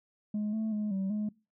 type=tone with pitch steps; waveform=sine; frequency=210.3 / 219.5 / 210.9 / 192.5 / 211 Hz; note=G#3 / A3 / G#3 / G3 / G#3; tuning=+22 / -4 / +27 / -31 / +28 cents; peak=-27 dBFS; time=0.34-1.29 s; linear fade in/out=5 ms; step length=190 ms; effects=noise-tail reverb RT60 0.3 s tail -24 dB re dry + tanh soft clip ceiling -28 dBFS